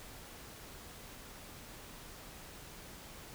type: silence
effects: pink hiss -51 dBFS RMS until 3.34 s